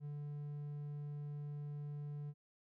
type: tone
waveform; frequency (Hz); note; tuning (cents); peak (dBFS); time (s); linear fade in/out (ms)
triangle; 146.3; D3; -6; -40; 0-2.34; 50
effects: none